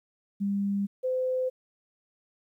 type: tone pair in turn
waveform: sine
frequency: 200 / 512.5 Hz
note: G3 / C5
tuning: +35 / -36 cents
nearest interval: octave + major third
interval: 1629 cents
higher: second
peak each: -25 dBFS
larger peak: neither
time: 0.4-0.87 / 1.03-1.5 s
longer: neither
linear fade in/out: 20 ms
effects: 11-bit